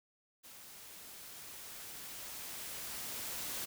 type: noise with level ramp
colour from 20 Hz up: white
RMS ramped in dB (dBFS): -54 to -40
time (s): 0.43-3.66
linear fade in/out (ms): 20
effects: none